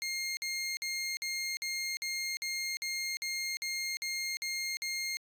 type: tone bursts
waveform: 20% pulse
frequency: 2127 Hz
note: C7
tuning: 28 cents sharp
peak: -28 dBFS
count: 13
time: 0.02-5.17 s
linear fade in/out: 0 ms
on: 350 ms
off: 50 ms
effects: resampled to 32000 Hz